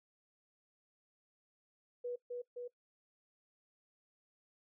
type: tone with echo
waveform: sine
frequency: 487.7 Hz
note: B4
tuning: 22 cents flat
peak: -37 dBFS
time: 2.04-2.16 s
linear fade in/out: 10 ms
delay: 260 ms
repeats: 2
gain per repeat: -2 dB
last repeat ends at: 2.68 s
effects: noise-tail reverb RT60 0.1 s tail -20 dB re dry